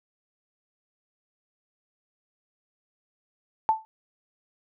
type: tone with exponential decay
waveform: sine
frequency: 880 Hz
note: A5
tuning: in tune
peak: -14 dBFS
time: 3.69-3.85 s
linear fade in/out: 0 ms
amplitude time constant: 34 ms
effects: none